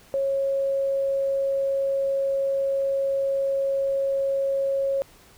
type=tone; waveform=sine; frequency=547 Hz; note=C#5; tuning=23 cents flat; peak=-21 dBFS; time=0.14-5.02 s; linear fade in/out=0 ms; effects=pink hiss -53 dBFS RMS until 5.37 s